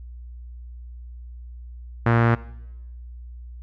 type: tone with low-pass filter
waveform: sawtooth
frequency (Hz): 116.54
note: A#2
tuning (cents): 0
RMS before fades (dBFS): -18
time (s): 2.06-2.35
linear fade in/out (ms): 5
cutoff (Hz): 1600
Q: 2
effects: noise-tail reverb RT60 0.9 s tail -19 dB re dry + added 60 Hz sine -36 dBFS peak until 3.62 s